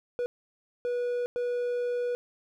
triangle tone bursts at uneven times, 487 Hz, B4, 24 cents flat, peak -25 dBFS, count 3, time 0.19-0.26 / 0.85-1.26 / 1.36-2.15 s, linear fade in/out 0 ms, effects none

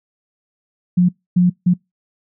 sine tone bursts at uneven times, 178.6 Hz, F3, 39 cents sharp, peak -9 dBFS, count 3, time 0.97-1.09 / 1.36-1.5 / 1.66-1.74 s, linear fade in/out 10 ms, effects noise-tail reverb RT60 0.2 s tail -26 dB re dry

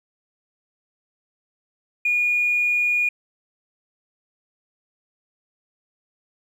triangle tone with tanh clipping, 2440 Hz, D#7, 34 cents flat, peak -17 dBFS, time 2.05-3.09 s, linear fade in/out 5 ms, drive 1 dB, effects none

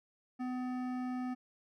triangle tone with hard clipping, 252 Hz, B3, 35 cents sharp, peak -37 dBFS, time 0.39-1.35 s, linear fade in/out 20 ms, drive 17 dB, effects none

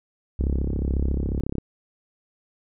sine tone, 66.4 Hz, C2, 26 cents sharp, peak -23 dBFS, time 0.39-1.4 s, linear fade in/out 0 ms
click train, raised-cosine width 3 ms, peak -14 dBFS, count 41, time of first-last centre 0.41-1.583 s, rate 34.1 Hz
effects none

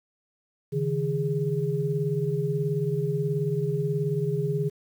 sine tone cluster, 140.3 / 158.8 / 411.9 Hz, C#3 / D#3 / G#4, +21 / +36 / -14 cents, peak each -28 dBFS, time 0.72-4.7 s, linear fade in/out 20 ms, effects 9-bit

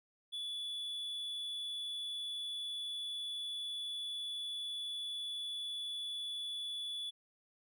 triangle tone, 3438 Hz, A7, 41 cents flat, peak -37 dBFS, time 0.32-7.11 s, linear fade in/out 20 ms, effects none

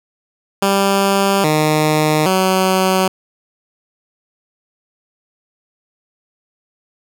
10% pulse tone with pitch steps, 196.9 / 153.8 / 188.1 Hz, G3 / D#3 / F#3, +8 / -20 / +29 cents, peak -4 dBFS, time 0.62-3.08 s, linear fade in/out 5 ms, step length 820 ms, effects none

